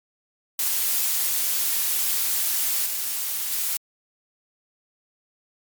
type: noise with level steps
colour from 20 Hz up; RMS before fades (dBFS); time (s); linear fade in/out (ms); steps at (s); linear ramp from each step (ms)
blue; -23 / -27 / -25; 0.59-3.77; 2; 2.85 / 3.51; 20
effects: MP3 96 kbps